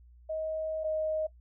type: tone pair in turn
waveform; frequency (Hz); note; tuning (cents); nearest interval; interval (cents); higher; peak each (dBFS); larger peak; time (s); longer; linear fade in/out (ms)
sine; 631 / 625.2; D#5 / D#5; +24 / +8; unison; 16; first; -31 / -28; second; 0.29-0.84 / 0.84-1.27; first; 10
effects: noise-tail reverb RT60 0.1 s tail -18 dB re dry + added 60 Hz sine -53 dBFS peak until 1.4 s